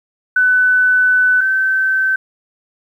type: tone pair in turn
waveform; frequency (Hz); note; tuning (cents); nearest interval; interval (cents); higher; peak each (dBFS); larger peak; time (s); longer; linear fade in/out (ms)
sine; 1500 / 1540.4; F#6 / G6; +23 / -31; unison; 46; second; -9 / -12; first; 0.36-1.41 / 1.41-2.16; first; 5
effects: 8-bit